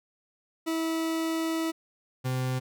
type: tone pair in turn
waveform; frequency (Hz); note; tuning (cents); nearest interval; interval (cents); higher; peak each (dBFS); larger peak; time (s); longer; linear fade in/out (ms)
40% pulse; 325 / 128.53; E4 / C3; -24 / -30; octave + major third; 1606; first; -26; neither; 0.66-1.72 / 2.24-2.6; first; 20
effects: none

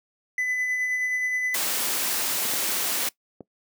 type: tone with tremolo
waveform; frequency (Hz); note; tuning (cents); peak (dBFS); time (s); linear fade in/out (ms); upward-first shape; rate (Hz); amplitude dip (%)
triangle; 2004; B6; +25; -21; 0.38-1.55; 2; sine; 9.5; 30
type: noise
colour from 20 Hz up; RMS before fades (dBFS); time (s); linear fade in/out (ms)
white; -26; 1.54-3.09; 5
type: clicks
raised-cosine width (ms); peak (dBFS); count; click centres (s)
2; -23; 4; 2.453 / 2.537 / 2.69 / 3.407
effects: noise-tail reverb RT60 0.1 s tail -20 dB re dry + high-pass 200 Hz 12 dB/octave

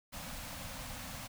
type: band-stop noise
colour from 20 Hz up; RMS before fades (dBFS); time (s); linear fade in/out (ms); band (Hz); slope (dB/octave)
pink; -44; 0.12-1.28; 20; 290 to 500; 96
effects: none

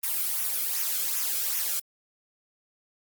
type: noise with flanger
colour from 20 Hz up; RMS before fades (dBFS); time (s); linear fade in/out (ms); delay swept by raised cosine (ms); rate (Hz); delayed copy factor
blue; -28; 0.03-1.8; 10; 0.23 to 1.1; 2.6; -0.6
effects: Opus 32 kbps

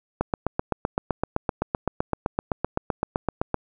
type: click train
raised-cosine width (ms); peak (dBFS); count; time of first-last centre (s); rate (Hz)
1; -8; 27; 0.21-3.543; 7.8
effects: none

